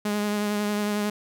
sawtooth tone with vibrato, 207.7 Hz, G#3, in tune, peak -20 dBFS, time 0.05-1.1 s, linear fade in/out 5 ms, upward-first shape triangle, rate 11 Hz, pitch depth 22 cents each way, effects none

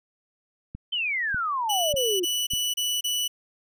click train, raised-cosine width 5 ms, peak -23 dBFS, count 4, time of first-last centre 0.75-2.536 s, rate 1.68 Hz
sine exponential sweep, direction down, 3136 to 337.5 Hz, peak -24 dBFS, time 0.92-2.25 s, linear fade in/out 10 ms
sawtooth tone bursts, 2960 Hz, F#7, in tune, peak -21 dBFS, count 6, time 1.69-3.28 s, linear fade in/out 10 ms, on 240 ms, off 30 ms
effects none

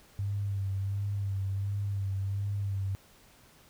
sine tone with vibrato, 99 Hz, G2, 18 cents sharp, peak -29 dBFS, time 0.19-2.95 s, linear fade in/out 0 ms, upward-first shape sine, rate 1.4 Hz, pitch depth 36 cents each way, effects pink hiss -59 dBFS RMS until 3.69 s

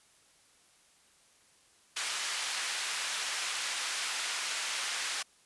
pink band-pass noise, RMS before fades -35 dBFS, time 1.96-5.23 s, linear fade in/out 10 ms, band 1500 to 9100 Hz, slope 12 dB/octave, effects white hiss -64 dBFS RMS until 5.45 s + resampled to 24000 Hz

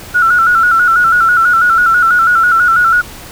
sine tone with vibrato, 1396.9 Hz, F6, in tune, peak -6 dBFS, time 0.14-3.02 s, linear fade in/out 20 ms, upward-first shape square, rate 6.1 Hz, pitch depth 67 cents each way, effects pink hiss -31 dBFS RMS until 3.31 s

